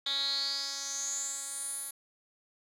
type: tone with band-pass filter sweep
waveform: 10% pulse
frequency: 277.2 Hz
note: C#4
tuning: in tune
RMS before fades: -35 dBFS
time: 0.06-1.91 s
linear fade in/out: 5 ms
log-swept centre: 3600 to 11000 Hz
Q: 8.3
effects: none